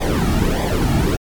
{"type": "noise with flanger", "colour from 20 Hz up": "brown", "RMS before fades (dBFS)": -17, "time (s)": [0, 1.17], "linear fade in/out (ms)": 20, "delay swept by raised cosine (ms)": [0.71, 2.01], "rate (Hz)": 1.6, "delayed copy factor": -0.75, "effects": ["MP3 96 kbps"]}